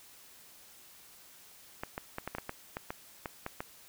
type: clicks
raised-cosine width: 0.5 ms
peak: -21 dBFS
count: 12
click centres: 1.835 / 1.979 / 2.184 / 2.276 / 2.35 / 2.384 / 2.494 / 2.769 / 2.905 / 3.258 / 3.464 / 3.605 s
effects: white hiss -56 dBFS RMS until 3.88 s